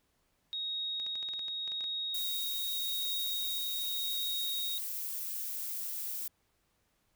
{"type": "tone with tremolo", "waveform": "sine", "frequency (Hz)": 3760, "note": "A#7", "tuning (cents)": 14, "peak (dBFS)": -33, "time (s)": [0.53, 4.78], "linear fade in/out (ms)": 0, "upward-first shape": "triangle", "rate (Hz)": 0.86, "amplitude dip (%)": 25}
{"type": "clicks", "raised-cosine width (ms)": 0.2, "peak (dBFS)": -32, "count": 12, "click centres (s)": [0.999, 1.065, 1.155, 1.228, 1.288, 1.336, 1.393, 1.483, 1.677, 1.719, 1.808, 1.841]}
{"type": "noise", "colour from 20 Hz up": "violet", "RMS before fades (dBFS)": -38, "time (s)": [2.14, 6.28], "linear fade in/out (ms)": 5}
{"effects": ["pink hiss -75 dBFS RMS until 7.15 s"]}